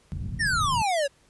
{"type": "low-pass noise", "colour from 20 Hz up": "white", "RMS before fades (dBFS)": -32, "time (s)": [0.12, 0.82], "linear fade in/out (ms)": 0, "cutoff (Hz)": 160, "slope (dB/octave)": 24}
{"type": "exponential sweep", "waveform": "square", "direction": "down", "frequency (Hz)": [1894, 541], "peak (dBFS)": -23, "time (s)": [0.39, 1.08], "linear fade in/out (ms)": 20}
{"effects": ["pink hiss -61 dBFS RMS until 1.29 s", "resampled to 24000 Hz"]}